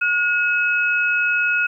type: tone pair together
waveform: sine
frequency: 1441 / 2564 Hz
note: F#6 / E7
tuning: -46 / -49 cents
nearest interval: minor seventh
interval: 997 cents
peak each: -18 / -20 dBFS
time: 0.01-1.67 s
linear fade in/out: 10 ms
effects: 9-bit